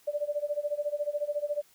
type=tone with tremolo; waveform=sine; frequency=587.3 Hz; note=D5; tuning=in tune; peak=-25 dBFS; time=0.07-1.62 s; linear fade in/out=10 ms; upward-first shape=sine; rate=14 Hz; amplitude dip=90%; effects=white hiss -62 dBFS RMS until 1.74 s